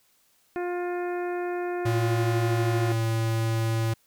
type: harmonic tone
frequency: 353.9 Hz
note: F4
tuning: 23 cents sharp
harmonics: 1 / 2 / 3 / 4 / 5 / 6 / 7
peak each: -28 / -34 / -43 / -41 / -42 / -50 / -48 dBFS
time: 0.56-2.92 s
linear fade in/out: 0 ms
type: tone with pitch glide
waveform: square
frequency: 113.8 to 112.95 Hz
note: A#2 to A2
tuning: -41 to +46 cents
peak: -24 dBFS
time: 1.85-3.94 s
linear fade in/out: 10 ms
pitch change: -13 cents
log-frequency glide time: 2.55-3.12 s
effects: white hiss -65 dBFS RMS until 4.06 s

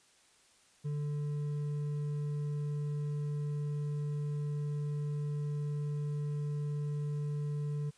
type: tone with hard clipping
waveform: triangle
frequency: 146.83 Hz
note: D3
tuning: in tune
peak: -34 dBFS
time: 0.84-7.91 s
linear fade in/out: 20 ms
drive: 8 dB
effects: white hiss -65 dBFS RMS until 7.97 s + resampled to 22050 Hz

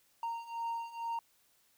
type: beating tone pair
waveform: triangle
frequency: 924 / 926.2 Hz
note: A#5 / A#5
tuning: -16 / -11 cents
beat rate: 2.2 Hz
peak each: -39 / -36 dBFS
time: 0.23-1.19 s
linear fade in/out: 2 ms
effects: white hiss -70 dBFS RMS until 1.77 s

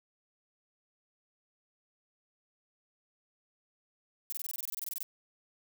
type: noise bursts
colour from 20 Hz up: violet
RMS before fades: -37 dBFS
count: 16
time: 4.3-5.029 s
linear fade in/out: 0 ms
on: 24 ms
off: 23 ms
effects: none

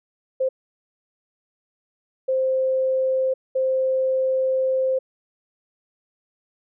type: tone bursts at uneven times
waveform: sine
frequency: 523.3 Hz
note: C5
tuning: in tune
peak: -18 dBFS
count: 3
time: 0.4-0.49 / 2.28-3.34 / 3.55-4.99 s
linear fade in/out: 10 ms
effects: none

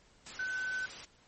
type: tone in noise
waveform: sine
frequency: 1515 Hz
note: F#6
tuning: 40 cents sharp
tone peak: -33 dBFS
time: 0.39-0.86 s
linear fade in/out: 5 ms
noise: white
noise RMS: -45 dBFS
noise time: 0.26-1.05 s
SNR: +9 dB
effects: pink hiss -64 dBFS RMS until 1.27 s + MP3 32 kbps

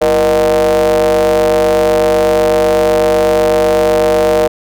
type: ring-modulated tone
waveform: square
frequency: 71 Hz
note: C#2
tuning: 42 cents sharp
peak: -6 dBFS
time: 0.01-4.48 s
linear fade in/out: 10 ms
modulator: 544 Hz
effects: none

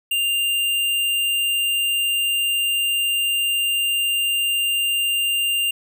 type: tone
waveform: square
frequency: 2794 Hz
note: F7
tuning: in tune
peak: -19 dBFS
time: 0.11-5.71 s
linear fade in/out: 5 ms
effects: none

